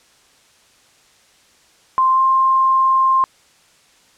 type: tone with pitch glide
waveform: sine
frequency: 1046 to 1056.3 Hz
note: C6 to C6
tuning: -1 to +16 cents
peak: -11 dBFS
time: 1.98-3.24 s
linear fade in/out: 0 ms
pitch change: +17 cents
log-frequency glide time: 2.12-2.21 s
effects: white hiss -53 dBFS RMS until 4.17 s + low-pass 8000 Hz 12 dB/octave